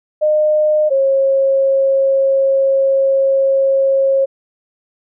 sine tone pair in turn, 610 / 541.6 Hz, D#5 / C#5, -34 / -40 cents, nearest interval major second, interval 206 cents, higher first, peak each -10 dBFS, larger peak neither, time 0.21-0.9 / 0.9-4.26 s, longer second, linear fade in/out 20 ms, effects none

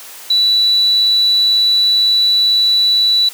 sine tone, 3951 Hz, B7, in tune, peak -9 dBFS, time 0.3-3.29 s, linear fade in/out 5 ms, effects white hiss -34 dBFS RMS until 3.33 s + high-pass 400 Hz 12 dB/octave

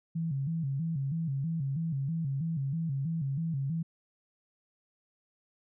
sine tone with vibrato, 150 Hz, D3, 37 cents sharp, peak -29 dBFS, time 0.15-3.83 s, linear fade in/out 10 ms, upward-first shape square, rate 3.1 Hz, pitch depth 160 cents each way, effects none

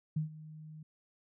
sine tone with ADSR envelope, 155.2 Hz, D#3, 4 cents flat, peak -28 dBFS, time 0.16-0.83 s, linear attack 8 ms, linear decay 120 ms, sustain -18 dB, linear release 5 ms, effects none

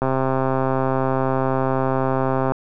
click train, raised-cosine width 1 ms, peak -7 dBFS, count 331, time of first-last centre 0.02-2.52 s, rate 132 Hz, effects none

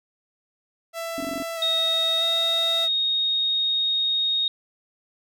sawtooth tone with vibrato, 660 Hz, E5, 2 cents sharp, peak -25 dBFS, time 0.93-2.89 s, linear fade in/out 50 ms, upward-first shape square, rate 0.78 Hz, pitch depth 14 cents each way
sine tone bursts, 277.2 Hz, C#4, in tune, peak -28 dBFS, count 6, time 1.18-1.424 s, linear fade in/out 0 ms, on 24 ms, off 20 ms
sine tone, 3729 Hz, A#7, in tune, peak -20 dBFS, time 1.62-4.48 s, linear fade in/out 2 ms
effects none

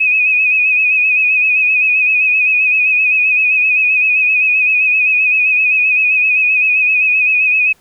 sine tone with vibrato, 2522 Hz, D#7, 23 cents sharp, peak -9 dBFS, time 0-7.73 s, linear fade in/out 10 ms, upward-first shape sine, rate 7.7 Hz, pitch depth 48 cents each way, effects pink hiss -52 dBFS RMS until 7.8 s

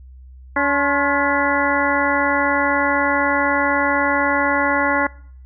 harmonic tone with a mistuned harmonic, 284 Hz, C#4, 42 cents sharp, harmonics 1 / 2 / 3 / 4 / 5 / 6 / 7, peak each -23 / -23 / -23 / -23 / -23 / -23 / -23 dBFS, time 0.56-5.07 s, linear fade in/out 5 ms, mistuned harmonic 4, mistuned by -94 cents, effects noise-tail reverb RT60 0.6 s tail -23 dB re dry + added 64 Hz sine -38 dBFS peak until 5.45 s

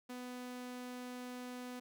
sawtooth tone, 248.8 Hz, B3, 13 cents sharp, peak -40 dBFS, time 0.09-1.8 s, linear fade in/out 10 ms, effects none

